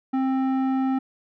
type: tone with low-pass filter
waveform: square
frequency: 264.1 Hz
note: C4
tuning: 16 cents sharp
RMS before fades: -23 dBFS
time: 0.13-0.99 s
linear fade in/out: 10 ms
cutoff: 1100 Hz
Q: 0.82
effects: none